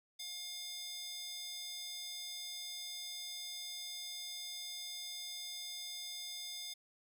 square tone with high-pass filter, 712 Hz, F5, 33 cents sharp, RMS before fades -45 dBFS, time 0.19-6.74 s, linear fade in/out 10 ms, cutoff 4100 Hz, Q 2.3, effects none

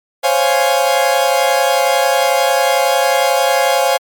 40% pulse chord, Db major seventh, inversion third, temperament equal, 523.3 / 554.4 / 698.5 / 830.6 Hz, C5 / Db5 / F5 / Ab5, 0 / 0 / 0 / 0 cents, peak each -16 dBFS, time 0.23-3.98 s, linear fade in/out 20 ms, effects MP3 96 kbps

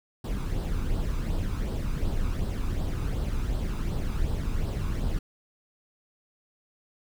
brown noise with flanger, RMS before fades -28 dBFS, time 0.24-5.19 s, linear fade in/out 5 ms, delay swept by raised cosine 0.22 to 0.83 ms, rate 2.7 Hz, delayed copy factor +0.55, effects none

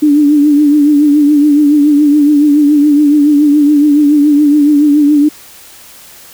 sine tone with vibrato, 293.7 Hz, D4, in tune, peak -4 dBFS, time 0.02-5.29 s, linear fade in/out 10 ms, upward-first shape triangle, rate 7.1 Hz, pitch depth 65 cents each way, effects white hiss -36 dBFS RMS until 6.33 s

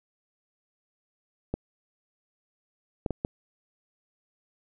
clicks, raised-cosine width 2 ms, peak -15 / -14 / -15 / -14 dBFS, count 4, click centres 1.54 / 3.062 / 3.107 / 3.249 s, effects none

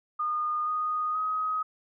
sine tone with pitch steps, 1222 / 1238 / 1262 Hz, D#6 / D#6 / D#6, -32 / -9 / +24 cents, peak -26 dBFS, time 0.19-1.63 s, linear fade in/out 10 ms, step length 480 ms, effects none

